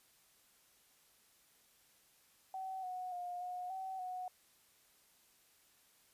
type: tone with pitch steps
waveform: sine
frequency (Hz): 760 / 734 / 712 / 723 / 761 / 734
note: F#5 / F#5 / F5 / F#5 / F#5 / F#5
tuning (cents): +46 / -14 / +33 / -40 / +48 / -14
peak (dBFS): -40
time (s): 2.54-4.28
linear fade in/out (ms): 2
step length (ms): 290
effects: white hiss -69 dBFS RMS until 6.13 s + resampled to 32000 Hz